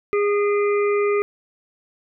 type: harmonic tone with a mistuned harmonic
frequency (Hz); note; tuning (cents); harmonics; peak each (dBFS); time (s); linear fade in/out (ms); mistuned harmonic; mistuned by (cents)
410; G#4; -22; 1 / 3 / 5 / 6; -17 / -27 / -31 / -33; 0.13-1.22; 0; 6; -38
effects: none